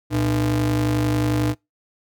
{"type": "ring-modulated tone", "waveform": "square", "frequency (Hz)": 92.2, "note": "F#2", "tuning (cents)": -6, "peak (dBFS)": -16, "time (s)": [0.1, 1.55], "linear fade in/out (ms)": 50, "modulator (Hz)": 210, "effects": ["noise-tail reverb RT60 0.2 s tail -25 dB re dry"]}